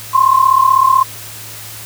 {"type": "tone pair together", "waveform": "sine", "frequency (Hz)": [1039, 1075], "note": ["C6", "C6"], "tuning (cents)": [-12, 47], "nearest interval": "minor second", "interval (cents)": 59, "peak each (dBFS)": -10, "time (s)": [0.13, 1.04], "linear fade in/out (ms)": 20, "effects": ["added 108 Hz sine -37 dBFS peak until 1.85 s", "white hiss -31 dBFS RMS until 1.85 s"]}